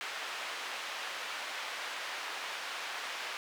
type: band-pass noise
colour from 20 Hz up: white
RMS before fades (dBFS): -40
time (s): 0.01-3.37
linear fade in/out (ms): 0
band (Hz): 690 to 2800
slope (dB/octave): 12
effects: none